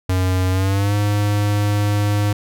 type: tone with pitch glide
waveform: square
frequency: 92.5 to 103.23 Hz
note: F#2 to G#2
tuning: 0 to -10 cents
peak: -16 dBFS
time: 0.09-2.33 s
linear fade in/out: 5 ms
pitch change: +190 cents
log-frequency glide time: 0.5-0.95 s
effects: none